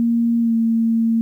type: tone with pitch glide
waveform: sine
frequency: 233.1 to 227.6 Hz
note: A#3 to A#3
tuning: 0 to -41 cents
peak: -14 dBFS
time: 0-1.21 s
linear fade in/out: 0 ms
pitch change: -41 cents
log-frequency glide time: 0.4-0.54 s
effects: 9-bit